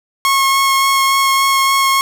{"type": "tone with vibrato", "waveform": "sawtooth", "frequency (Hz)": 1088, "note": "C#6", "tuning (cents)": -33, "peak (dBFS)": -7, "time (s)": [0.25, 2.01], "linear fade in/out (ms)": 0, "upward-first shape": "sine", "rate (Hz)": 3.5, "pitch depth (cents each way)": 9, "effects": []}